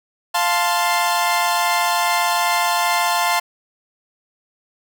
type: chord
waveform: sawtooth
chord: F major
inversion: none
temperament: equal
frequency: 698.5 / 880 / 1046.5 Hz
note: F5 / A5 / C6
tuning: 0 / 0 / 0 cents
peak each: -17 dBFS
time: 0.34-3.4 s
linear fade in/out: 10 ms
effects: none